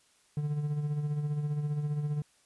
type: tone with tremolo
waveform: triangle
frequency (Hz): 148.1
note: D3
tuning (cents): +15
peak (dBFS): -25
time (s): 0.37-2.22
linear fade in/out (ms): 2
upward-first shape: sine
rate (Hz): 15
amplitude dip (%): 50
effects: white hiss -66 dBFS RMS until 2.45 s + resampled to 24000 Hz